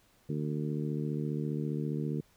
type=harmonic tone; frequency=74.9 Hz; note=D2; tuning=35 cents sharp; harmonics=2 / 3 / 4 / 5 / 6; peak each=-33 / -37 / -39 / -41 / -43 dBFS; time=0.29-2.21 s; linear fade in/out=5 ms; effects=pink hiss -66 dBFS RMS until 2.36 s